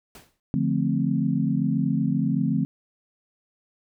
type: noise with exponential decay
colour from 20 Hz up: pink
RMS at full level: -42 dBFS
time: 0.15-0.4 s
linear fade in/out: 1 ms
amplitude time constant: 54 ms
type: chord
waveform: sine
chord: D minor seventh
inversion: none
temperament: equal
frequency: 146.83 / 174.61 / 220 / 261.6 Hz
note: D3 / F3 / A3 / C4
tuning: 0 / 0 / 0 / 0 cents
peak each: -26 dBFS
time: 0.54-2.65 s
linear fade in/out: 0 ms
effects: none